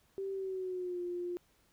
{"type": "tone with pitch glide", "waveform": "sine", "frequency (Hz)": [389.2, 352.8], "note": ["G4", "F4"], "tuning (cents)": [-12, 18], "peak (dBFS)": -35, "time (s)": [0.18, 1.37], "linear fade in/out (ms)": 0, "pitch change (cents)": -170, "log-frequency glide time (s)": [0.32, 1.01], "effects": ["pink hiss -70 dBFS RMS until 1.72 s"]}